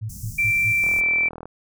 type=tone bursts; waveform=sine; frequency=109.2 Hz; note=A2; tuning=13 cents flat; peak=-25 dBFS; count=4; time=0.01-0.73 s; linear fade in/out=20 ms; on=90 ms; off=120 ms
type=band-stop noise; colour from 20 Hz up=pink; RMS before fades=-37 dBFS; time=0.09-1.01 s; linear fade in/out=10 ms; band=220 to 5700 Hz; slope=48 dB/octave
type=tone with pitch glide; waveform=sine; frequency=2349 to 2334 Hz; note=D7 to D7; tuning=0 to -11 cents; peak=-17 dBFS; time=0.38-1.29 s; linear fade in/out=10 ms; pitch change=-11 cents; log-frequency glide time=0.72-1.04 s
type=click train; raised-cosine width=1 ms; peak=-22 dBFS; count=26; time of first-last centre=0.84-1.456 s; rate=40.6 Hz
effects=none